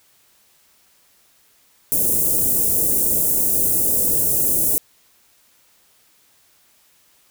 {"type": "band-stop noise", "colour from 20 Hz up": "white", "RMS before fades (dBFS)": -18, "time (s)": [1.92, 4.78], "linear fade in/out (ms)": 0, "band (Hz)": [530, 8500], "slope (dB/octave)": 24, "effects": ["white hiss -57 dBFS RMS until 7.3 s"]}